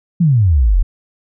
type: exponential sweep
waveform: sine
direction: down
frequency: 181.8 to 37.58 Hz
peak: -8 dBFS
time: 0.2-0.83 s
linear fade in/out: 10 ms
effects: none